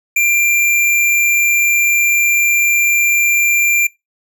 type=tone; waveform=square; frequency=2376 Hz; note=D7; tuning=20 cents sharp; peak=-11 dBFS; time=0.16-3.87 s; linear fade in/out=5 ms; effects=noise-tail reverb RT60 0.2 s tail -23 dB re dry

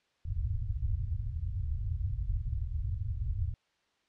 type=low-pass noise; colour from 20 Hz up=white; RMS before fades=-33 dBFS; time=0.25-3.54 s; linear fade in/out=5 ms; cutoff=110 Hz; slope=48 dB/octave; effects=white hiss -73 dBFS RMS until 4.08 s + low-pass 4000 Hz 12 dB/octave

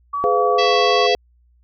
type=tone with pitch glide; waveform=sine; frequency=1140 to 1112.7 Hz; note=C#6 to C#6; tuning=+48 to +6 cents; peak=-20 dBFS; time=0.13-1.07 s; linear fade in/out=10 ms; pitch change=-42 cents; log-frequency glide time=0.59-0.77 s
type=chord; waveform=sine; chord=F diminished; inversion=first; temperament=just; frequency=419.1 / 502.9 / 698.5 Hz; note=Ab4 / Cb5 / F5; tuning=+16 / +31 / 0 cents; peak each=-19 dBFS; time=0.24-1.15 s; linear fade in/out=0 ms
type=harmonic tone; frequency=659.3 Hz; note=E5; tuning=in tune; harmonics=3 / 4 / 5 / 6 / 7 / 8 / 9; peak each=-27 / -25 / -24 / -32 / -26 / -34 / -38 dBFS; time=0.58-1.15 s; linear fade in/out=10 ms
effects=added 60 Hz sine -53 dBFS peak until 1.63 s

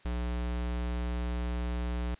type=tone; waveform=square; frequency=60 Hz; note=B1; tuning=49 cents flat; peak=-31 dBFS; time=0.05-2.15 s; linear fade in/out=5 ms; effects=white hiss -60 dBFS RMS until 2.19 s + resampled to 8000 Hz

